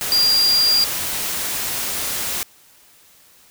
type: tone in noise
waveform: sine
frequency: 4783 Hz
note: D8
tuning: 31 cents sharp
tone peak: -13 dBFS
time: 0.12-0.84 s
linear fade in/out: 0 ms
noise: white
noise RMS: -24 dBFS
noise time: 0.01-2.43 s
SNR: +8 dB
effects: white hiss -51 dBFS RMS until 3.5 s